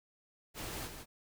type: noise with echo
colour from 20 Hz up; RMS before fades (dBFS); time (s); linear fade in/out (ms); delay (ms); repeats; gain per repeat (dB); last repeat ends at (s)
pink; -42; 0.54-0.9; 50; 160; 1; -6; 1.06
effects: none